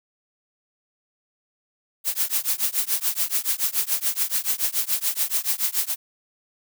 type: noise with tremolo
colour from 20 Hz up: blue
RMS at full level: -20 dBFS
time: 2.04-5.96 s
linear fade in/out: 50 ms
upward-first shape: triangle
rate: 7 Hz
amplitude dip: 100%
effects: none